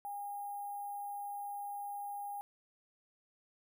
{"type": "tone with sample-and-hold", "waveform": "sine", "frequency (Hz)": 813, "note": "G#5", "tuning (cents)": -37, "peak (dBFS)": -39, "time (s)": [0.05, 2.41], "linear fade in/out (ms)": 0, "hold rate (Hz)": 11025, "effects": []}